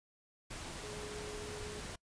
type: tone in noise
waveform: sine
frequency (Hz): 420.1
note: G#4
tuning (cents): +20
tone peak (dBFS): -45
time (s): 0.83-1.81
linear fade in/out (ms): 10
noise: pink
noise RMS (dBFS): -45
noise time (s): 0.5-1.96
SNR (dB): -3
effects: noise-tail reverb RT60 0.1 s tail -24 dB re dry + resampled to 22050 Hz